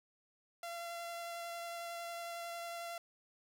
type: tone with vibrato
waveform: sawtooth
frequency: 683 Hz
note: F5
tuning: 39 cents flat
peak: -38 dBFS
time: 0.63-2.98 s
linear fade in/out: 2 ms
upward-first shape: triangle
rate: 11 Hz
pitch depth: 11 cents each way
effects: none